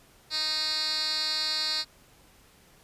10% pulse tone with band-pass filter, 310 Hz, D#4, 6 cents flat, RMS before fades -29 dBFS, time 0.3-1.85 s, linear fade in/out 50 ms, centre 4300 Hz, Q 4.9, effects pink hiss -58 dBFS RMS until 2.83 s + resampled to 32000 Hz

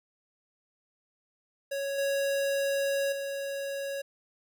square tone with level steps, 554.4 Hz, C#5, in tune, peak -31 / -27 / -33 dBFS, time 1.71-4.02 s, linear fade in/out 10 ms, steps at 1.98 / 3.12 s, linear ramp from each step 5 ms, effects none

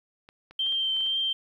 clicks, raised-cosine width 0.3 ms, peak -32 dBFS, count 7, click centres 0.289 / 0.51 / 0.664 / 0.724 / 0.965 / 1.007 / 1.064 s
sine tone with vibrato, 3136 Hz, G7, in tune, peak -24 dBFS, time 0.59-1.33 s, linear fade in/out 5 ms, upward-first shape triangle, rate 2.1 Hz, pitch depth 18 cents each way
effects 10-bit

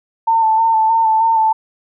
sine tone with vibrato, 893 Hz, A5, 25 cents sharp, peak -10 dBFS, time 0.27-1.53 s, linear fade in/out 10 ms, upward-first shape square, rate 3.2 Hz, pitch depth 25 cents each way, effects none

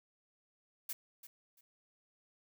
blue noise with echo, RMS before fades -40 dBFS, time 0.89-0.93 s, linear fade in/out 5 ms, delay 340 ms, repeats 2, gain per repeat -13 dB, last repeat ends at 1.61 s, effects none

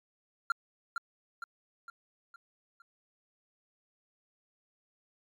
triangle tone with echo, 1381 Hz, F6, 20 cents flat, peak -23 dBFS, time 0.5-0.52 s, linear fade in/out 2 ms, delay 460 ms, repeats 5, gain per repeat -6 dB, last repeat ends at 2.82 s, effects MP3 96 kbps

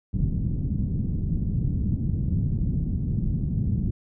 white low-pass noise, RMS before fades -25 dBFS, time 0.13-3.91 s, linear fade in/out 10 ms, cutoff 190 Hz, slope 24 dB/octave, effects none

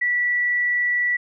sine tone, 1954 Hz, B6, 19 cents flat, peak -18 dBFS, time 0.01-1.17 s, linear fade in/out 10 ms, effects none

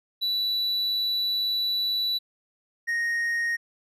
triangle tone pair in turn, 3951 / 1864.6 Hz, B7 / A#6, 0 / 0 cents, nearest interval octave + minor second, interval 1300 cents, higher first, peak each -22 dBFS, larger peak neither, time 0.21-2.19 / 2.87-3.57 s, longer first, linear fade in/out 20 ms, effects resampled to 32000 Hz

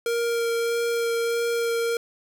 square tone with vibrato, 466.2 Hz, A#4, in tune, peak -23 dBFS, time 0.06-1.97 s, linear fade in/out 2 ms, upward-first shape sine, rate 1.6 Hz, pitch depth 9 cents each way, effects none

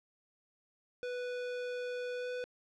square tone with pitch glide, 493.9 to 497 Hz, B4 to B4, 0 to +11 cents, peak -37 dBFS, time 1.03-2.44 s, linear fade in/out 0 ms, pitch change +11 cents, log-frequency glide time 2.16-2.29 s, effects low-pass 4000 Hz 12 dB/octave

